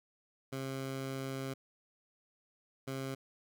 15% pulse tone bursts at uneven times, 134.1 Hz, C3, 43 cents sharp, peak -31 dBFS, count 2, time 0.52-1.54 / 2.87-3.15 s, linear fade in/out 10 ms, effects none

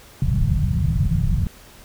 white low-pass noise, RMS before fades -19 dBFS, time 0.22-1.47 s, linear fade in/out 2 ms, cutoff 170 Hz, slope 48 dB/octave, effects pink hiss -46 dBFS RMS until 1.84 s

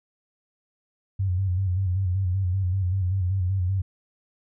sine tone with vibrato, 93.3 Hz, F#2, 15 cents sharp, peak -21 dBFS, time 1.19-3.82 s, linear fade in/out 10 ms, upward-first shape square, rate 5.2 Hz, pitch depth 64 cents each way, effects none

